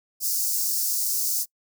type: high-pass noise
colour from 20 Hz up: white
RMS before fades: -25 dBFS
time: 0.2-1.46 s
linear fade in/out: 50 ms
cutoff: 4800 Hz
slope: 48 dB/octave
effects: noise-tail reverb RT60 0.1 s tail -25 dB re dry